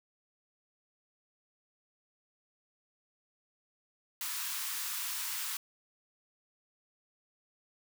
white high-pass noise, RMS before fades -37 dBFS, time 4.21-5.57 s, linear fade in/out 2 ms, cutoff 900 Hz, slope 96 dB/octave, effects none

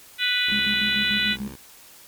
harmonic tone, 493.9 Hz, B4, in tune, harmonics 3 / 4 / 5 / 6 / 7 / 8, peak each -27 / -27 / -27 / -27 / -27 / -27 dBFS, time 0.18-1.37 s, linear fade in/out 50 ms
10% pulse tone with vibrato, 65.41 Hz, C2, in tune, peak -30 dBFS, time 0.47-1.56 s, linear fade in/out 10 ms, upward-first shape square, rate 2.1 Hz, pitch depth 47 cents each way
sine tone with tremolo, 207.4 Hz, G#3, 2 cents flat, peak -27 dBFS, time 0.52-1.52 s, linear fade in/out 0 ms, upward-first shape square, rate 6.8 Hz, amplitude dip 70%
effects white hiss -48 dBFS RMS until 2.07 s + MP3 96 kbps

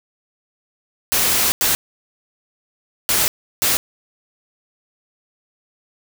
white noise bursts at uneven times, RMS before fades -17 dBFS, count 4, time 1.12-1.52 / 1.61-1.75 / 3.09-3.28 / 3.62-3.77 s, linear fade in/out 0 ms, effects none

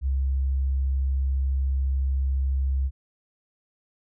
sine tone, 67 Hz, C2, 42 cents sharp, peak -21 dBFS, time 0.01-2.91 s, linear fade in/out 50 ms, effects none

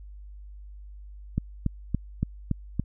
click train, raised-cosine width 5 ms, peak -12 dBFS, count 6, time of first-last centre 1.38-2.796 s, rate 3.53 Hz, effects added 50 Hz sine -41 dBFS peak until 2.84 s

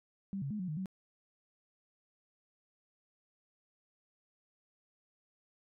sine tone with pitch steps, 195.8 / 138.6 / 211.2 / 183.2 / 152.9 / 188.7 Hz, G3 / C#3 / G#3 / F#3 / D#3 / F#3, -2 / 0 / +29 / -17 / -30 / +34 cents, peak -35 dBFS, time 0.33-0.858 s, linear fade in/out 0 ms, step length 88 ms, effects none

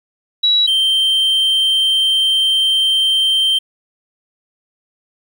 sine / triangle tone pair in turn, 3900 / 3135 Hz, B7 / G7, -23 / -1 cents, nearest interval major third, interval 378 cents, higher first, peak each -10 dBFS, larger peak neither, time 0.43-0.67 / 0.67-3.59 s, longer second, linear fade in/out 10 ms, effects 8-bit

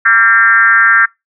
sine tone with frequency modulation, 1594 Hz, G6, 28 cents sharp, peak -5 dBFS, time 0.05-1.06 s, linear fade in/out 10 ms, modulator 221 Hz, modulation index 1.3, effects noise-tail reverb RT60 0.2 s tail -25 dB re dry

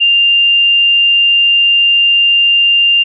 sine tone, 2794 Hz, F7, in tune, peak -6 dBFS, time 0-3.04 s, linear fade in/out 20 ms, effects none

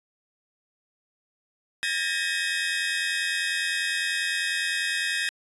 30% pulse tone cluster, 1623 / 1796 / 1886 / 2538 Hz, G#6 / A6 / A#6 / D#7, -40 / +35 / +20 / +34 cents, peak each -28 dBFS, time 1.83-5.29 s, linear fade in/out 0 ms, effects resampled to 24000 Hz

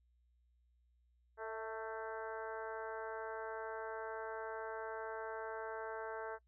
harmonic tone with a mistuned harmonic, 222.2 Hz, A3, 17 cents sharp, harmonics 2 / 3 / 4 / 5 / 6 / 7 / 8 / 9, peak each -45 / -48 / -48 / -53 / -52 / -50 / -60 / -63 dBFS, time 1.37-6.39 s, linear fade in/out 50 ms, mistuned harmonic 3, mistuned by -26 cents, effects noise-tail reverb RT60 0.1 s tail -25 dB re dry + added 60 Hz sine -70 dBFS peak until 6.47 s

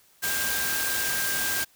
sine tone in noise, 1592 Hz, G6, 26 cents sharp, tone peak -30 dBFS, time 0.22-1.65 s, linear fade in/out 20 ms, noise white, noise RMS -28 dBFS, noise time 0.22-1.65 s, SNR -5 dB, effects white hiss -60 dBFS RMS until 1.75 s

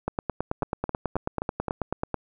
two click trains, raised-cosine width 1 ms, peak -12 / -14 dBFS, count 20 / 5, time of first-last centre 0.08-2.143 / 0.63-1.683 s, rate 9.21 / 3.8 Hz, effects none

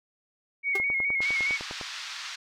sine tone with vibrato, 2200 Hz, C#7, 14 cents flat, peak -24 dBFS, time 0.63-1.59 s, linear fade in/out 50 ms, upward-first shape square, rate 4.8 Hz, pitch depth 33 cents each way
sawtooth tone with exponential decay, 392 Hz, G4, in tune, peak -24 dBFS, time 0.75-0.83 s, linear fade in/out 5 ms, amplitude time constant 16 ms
click train, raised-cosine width 1 ms, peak -23 dBFS, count 11, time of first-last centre 0.8-1.812 s, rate 9.88 Hz
white band-pass noise, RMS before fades -38 dBFS, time 1.21-2.36 s, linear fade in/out 10 ms, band 1100 to 5100 Hz, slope 24 dB/octave
effects none

